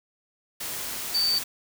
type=tone in noise; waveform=sine; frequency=4583 Hz; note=D8; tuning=43 cents flat; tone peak=-21 dBFS; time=1.14-1.39 s; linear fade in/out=10 ms; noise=white; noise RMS=-33 dBFS; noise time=0.6-1.44 s; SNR=+9 dB; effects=none